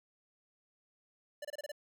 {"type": "tone bursts", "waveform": "square", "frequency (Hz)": 587.3, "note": "D5", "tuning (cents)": 0, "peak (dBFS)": -40, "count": 6, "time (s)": [1.42, 1.718], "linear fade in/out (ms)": 5, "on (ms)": 28, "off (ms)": 26, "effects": []}